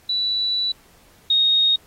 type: tone pair in turn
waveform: sine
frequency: 3951 / 3729 Hz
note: B7 / A#7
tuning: 0 / 0 cents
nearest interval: minor second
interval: 100 cents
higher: first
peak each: -19 / -14 dBFS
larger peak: second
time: 0.09-0.72 / 1.3-1.76 s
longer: first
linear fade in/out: 5 ms
effects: pink hiss -54 dBFS RMS until 1.86 s + AAC 48 kbps